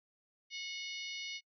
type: harmonic tone with a mistuned harmonic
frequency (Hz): 729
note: F#5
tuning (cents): -26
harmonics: 3 / 4 / 5 / 6 / 7 / 8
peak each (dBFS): -44 / -46 / -48 / -50 / -51 / -52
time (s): 0.5-1.41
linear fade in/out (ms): 50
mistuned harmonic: 7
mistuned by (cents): -24
effects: noise-tail reverb RT60 0.1 s tail -26 dB re dry